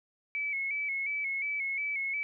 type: tone with vibrato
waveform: sine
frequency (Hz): 2240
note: C#7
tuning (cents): +18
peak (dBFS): -30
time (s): 0.35-2.23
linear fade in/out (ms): 0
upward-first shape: square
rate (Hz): 2.8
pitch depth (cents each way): 47
effects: none